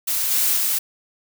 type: noise with level steps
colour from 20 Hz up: blue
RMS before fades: -22 / -19 / -21 dBFS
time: 0.07-0.79 s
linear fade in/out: 10 ms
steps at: 0.3 / 0.56 s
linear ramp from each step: 20 ms
effects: none